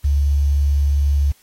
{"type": "tone with quantisation", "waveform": "sine", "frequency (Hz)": 71.2, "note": "C#2", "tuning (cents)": 47, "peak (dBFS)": -13, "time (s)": [0.04, 1.32], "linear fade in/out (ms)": 10, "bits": 7, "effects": ["white hiss -55 dBFS RMS until 1.42 s", "AAC 48 kbps"]}